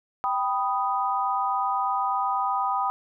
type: chord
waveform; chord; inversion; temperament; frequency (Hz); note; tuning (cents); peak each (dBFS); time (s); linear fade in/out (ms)
sine; G augmented; none; equal; 784 / 987.8 / 1244.5; G5 / B5 / D#6; 0 / 0 / 0; -27; 0.24-2.9; 0
effects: none